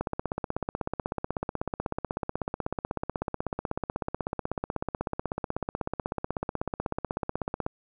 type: click train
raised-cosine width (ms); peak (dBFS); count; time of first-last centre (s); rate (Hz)
1; -15; 125; 0.01-7.664; 16.2
effects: none